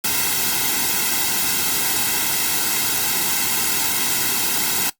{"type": "noise with comb filter", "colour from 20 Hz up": "white", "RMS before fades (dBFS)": -20, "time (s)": [0.04, 4.9], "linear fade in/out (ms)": 5, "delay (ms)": 1.7, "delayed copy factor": -0.9, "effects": ["noise-tail reverb RT60 0.1 s tail -17 dB re dry", "Opus 48 kbps"]}